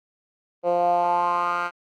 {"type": "tone with band-pass filter sweep", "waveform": "10% pulse", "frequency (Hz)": 174.7, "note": "F3", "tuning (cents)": 1, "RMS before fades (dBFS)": -22, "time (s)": [0.63, 1.71], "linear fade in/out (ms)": 50, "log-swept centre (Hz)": [550, 1500], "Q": 4.4, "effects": ["Opus 24 kbps"]}